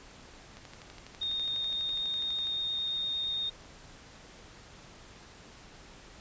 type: click train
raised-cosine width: 0.2 ms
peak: -30 dBFS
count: 24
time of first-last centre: 0.57-2.471 s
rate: 12.1 Hz
type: tone with vibrato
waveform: sine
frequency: 3687 Hz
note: A#7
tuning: 20 cents flat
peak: -30 dBFS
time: 1.21-3.5 s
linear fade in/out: 10 ms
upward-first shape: triangle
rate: 8.8 Hz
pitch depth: 8 cents each way
effects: pink hiss -52 dBFS RMS until 6.2 s + resampled to 16000 Hz